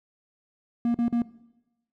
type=tone bursts; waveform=triangle; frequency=236.2 Hz; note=A#3; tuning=23 cents sharp; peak=-19 dBFS; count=3; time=0.85-1.22 s; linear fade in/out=2 ms; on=94 ms; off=44 ms; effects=noise-tail reverb RT60 1.0 s tail -19 dB re dry